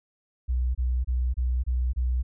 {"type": "tone bursts", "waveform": "sine", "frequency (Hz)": 62.2, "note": "B1", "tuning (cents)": 13, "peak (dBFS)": -22, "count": 6, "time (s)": [0.48, 2.23], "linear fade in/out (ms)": 20, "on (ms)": 270, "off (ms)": 26, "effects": []}